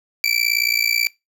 25% pulse tone with amplitude modulation, 2330 Hz, D7, 14 cents flat, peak -9 dBFS, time 0.24-1.07 s, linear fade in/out 0 ms, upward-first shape sine, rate 58.4 Hz, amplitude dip 95%, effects noise-tail reverb RT60 0.2 s tail -22 dB re dry

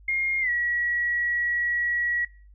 sine tone with pitch glide, 2132 to 1921.5 Hz, C7 to B6, +32 to -48 cents, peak -22 dBFS, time 0.08-2.25 s, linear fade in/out 5 ms, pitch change -180 cents, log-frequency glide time 0.41-0.5 s, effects noise-tail reverb RT60 0.4 s tail -22 dB re dry + added 50 Hz sine -48 dBFS peak until 2.54 s

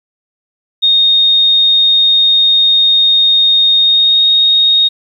sine tone with pitch glide, 3700 to 3728 Hz, A#7 to A#7, -14 to -1 cents, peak -6 dBFS, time 0.82-4.89 s, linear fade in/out 20 ms, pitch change +13 cents, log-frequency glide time 3.79-4.24 s, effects 8-bit

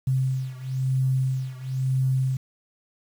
sine beating tone pair, 130.81 / 131.81 Hz, C3 / C3, 0 / +13 cents, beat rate 1 Hz, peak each -24 / -26 dBFS, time 0.07-2.37 s, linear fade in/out 5 ms, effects 8-bit

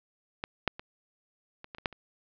clicks, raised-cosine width 0.3 ms, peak -16 / -8 / -24 / -27 / -25 / -27 / -11 / -30 dBFS, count 8, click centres 0.439 / 0.677 / 0.795 / 1.644 / 1.748 / 1.784 / 1.858 / 1.927 s, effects low-pass 4000 Hz 12 dB/octave

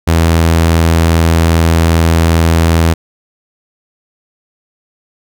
sawtooth tone, 82.5 Hz, E2, 2 cents sharp, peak -3 dBFS, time 0.07-2.94 s, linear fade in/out 10 ms, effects none

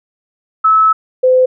sine tone pair in turn, 1300 / 511.5 Hz, E6 / C5, -24 / -39 cents, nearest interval octave + major third, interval 1615 cents, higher first, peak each -6 dBFS, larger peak neither, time 0.64-0.93 / 1.23-1.46 s, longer first, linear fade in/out 10 ms, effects none

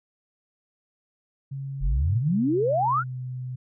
sine tone with pitch glide, 136.8 to 126.9 Hz, C#3 to B2, -23 to +47 cents, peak -30 dBFS, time 1.51-3.56 s, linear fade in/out 10 ms, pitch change -130 cents, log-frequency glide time 1.82-3.2 s
sine exponential sweep, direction up, 38.38 to 1500 Hz, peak -20 dBFS, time 1.8-3.04 s, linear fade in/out 50 ms
effects none

